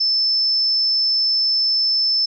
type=tone; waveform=sine; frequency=5274 Hz; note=E8; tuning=in tune; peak=-15 dBFS; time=0-2.26 s; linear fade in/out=10 ms; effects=none